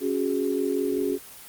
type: chord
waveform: sine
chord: C# suspended fourth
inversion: none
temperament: equal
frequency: 277.2 / 370 / 415.3 Hz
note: C#4 / F#4 / G#4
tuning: 0 / 0 / 0 cents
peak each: -27 dBFS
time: 0-1.19 s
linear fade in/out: 50 ms
effects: white hiss -44 dBFS RMS until 1.48 s + Opus 24 kbps